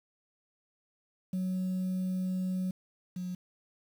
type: tone pair in turn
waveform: sine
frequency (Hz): 185.3 / 181.07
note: F#3 / F#3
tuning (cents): +3 / -37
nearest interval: unison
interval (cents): 40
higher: first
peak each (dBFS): -27 / -33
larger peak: first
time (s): 1.33-2.71 / 3.16-3.35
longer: first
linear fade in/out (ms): 5
effects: tanh soft clip ceiling -28 dBFS + 9-bit